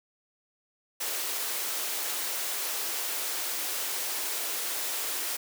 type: high-pass noise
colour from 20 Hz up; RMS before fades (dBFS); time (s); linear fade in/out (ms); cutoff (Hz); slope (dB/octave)
white; -32; 1-5.37; 10; 320; 24
effects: none